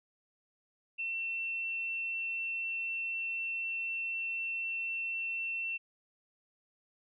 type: tone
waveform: sine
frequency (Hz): 2698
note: E7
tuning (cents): +40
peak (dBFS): -33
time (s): 0.98-5.78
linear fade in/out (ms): 20
effects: none